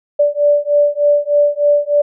sine beating tone pair, 582 / 585.3 Hz, D5 / D5, -16 / -6 cents, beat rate 3.3 Hz, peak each -13 dBFS, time 0.19-2.02 s, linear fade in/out 10 ms, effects none

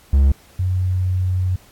triangle / sine tone pair in turn, 69 / 92.1 Hz, C#2 / F#2, -7 / -7 cents, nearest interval perfect fourth, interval 500 cents, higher second, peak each -8 / -16 dBFS, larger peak first, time 0.13-0.32 / 0.59-1.56 s, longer second, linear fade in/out 5 ms, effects pink hiss -50 dBFS RMS until 1.71 s + AAC 64 kbps

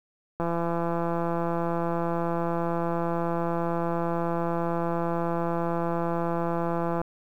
click train, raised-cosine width 1 ms, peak -15 dBFS, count 1119, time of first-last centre 0.4-7.015 s, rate 169 Hz, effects 9-bit

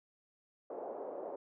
pink band-pass noise, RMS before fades -43 dBFS, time 0.7-1.36 s, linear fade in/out 5 ms, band 390 to 730 Hz, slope 24 dB/octave, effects none

